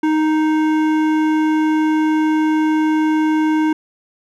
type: tone with hard clipping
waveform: sine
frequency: 311.1 Hz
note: D#4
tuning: in tune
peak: -15 dBFS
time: 0.03-3.73 s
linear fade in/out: 5 ms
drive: 13 dB
effects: none